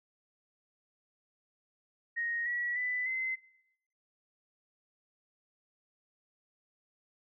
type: tone with pitch steps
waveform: sine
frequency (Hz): 1870 / 1930.4 / 1992.7 / 2057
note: A#6 / B6 / B6 / C7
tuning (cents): +5 / -40 / +15 / -30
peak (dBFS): -31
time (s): 2.16-3.36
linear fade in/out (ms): 20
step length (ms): 300
effects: noise-tail reverb RT60 0.9 s tail -21 dB re dry